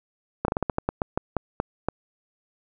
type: slowing click train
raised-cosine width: 1 ms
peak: -9 dBFS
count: 13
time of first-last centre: 0.45-1.886 s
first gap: 32 ms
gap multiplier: 1.22
effects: none